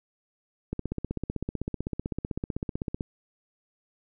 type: click train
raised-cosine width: 3 ms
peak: -17 dBFS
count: 37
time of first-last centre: 0.73-3.008 s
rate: 15.8 Hz
effects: none